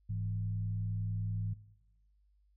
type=tone with frequency modulation; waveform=sine; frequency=104.5 Hz; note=G#2; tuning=11 cents sharp; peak=-33 dBFS; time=0.09-1.54 s; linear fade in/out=10 ms; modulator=59.9 Hz; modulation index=0.67; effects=noise-tail reverb RT60 1.0 s tail -20 dB re dry + added 50 Hz sine -66 dBFS peak until 2.56 s